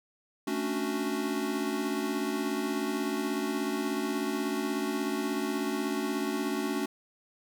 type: chord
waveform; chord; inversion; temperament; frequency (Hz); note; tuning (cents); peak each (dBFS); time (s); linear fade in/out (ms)
square; D major seventh; second; equal; 220 / 277.2 / 293.7 / 370; A3 / C#4 / D4 / F#4; 0 / 0 / 0 / 0; -36 / -35 / -36 / -35; 0.47-6.86; 5
effects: none